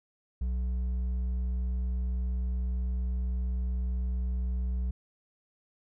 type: tone with hard clipping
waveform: sine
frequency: 61.74 Hz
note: B1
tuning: in tune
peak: -29 dBFS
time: 0.41-4.91 s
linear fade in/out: 5 ms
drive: 4 dB
effects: none